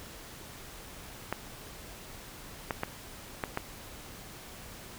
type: clicks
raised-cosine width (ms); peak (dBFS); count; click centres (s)
0.5; -15; 5; 1.326 / 2.708 / 2.834 / 3.438 / 3.574
effects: pink hiss -47 dBFS RMS until 4.98 s